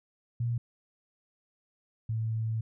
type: tone pair in turn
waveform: sine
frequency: 118.4 / 111.54 Hz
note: A#2 / A2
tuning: +27 / +24 cents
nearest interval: minor second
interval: 103 cents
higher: first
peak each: -27 / -28 dBFS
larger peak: first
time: 0.4-0.58 / 2.09-2.61 s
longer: second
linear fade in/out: 5 ms
effects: none